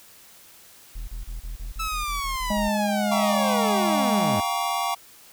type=tone bursts; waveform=triangle; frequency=40.5 Hz; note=E1; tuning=30 cents flat; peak=-28 dBFS; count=11; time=0.95-2.69 s; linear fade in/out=10 ms; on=130 ms; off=31 ms
type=linear sweep; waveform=sawtooth; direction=down; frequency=1318.5 to 88.1 Hz; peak=-23 dBFS; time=1.79-4.41 s; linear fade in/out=10 ms
type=harmonic tone; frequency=207.7 Hz; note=G#3; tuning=in tune; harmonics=1 / 3 / 4; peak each=-24 / -27 / -35 dBFS; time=2.5-4.4 s; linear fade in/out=5 ms
type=chord; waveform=square; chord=G half-diminished seventh; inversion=third; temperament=just; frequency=705.6 / 784 / 940.8 / 1128.9 Hz; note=F5 / G5 / Bb5 / Db6; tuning=+18 / 0 / +16 / +31 cents; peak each=-30 / -30 / -31 / -29 dBFS; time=3.11-4.95 s; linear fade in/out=10 ms
effects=white hiss -50 dBFS RMS until 5.32 s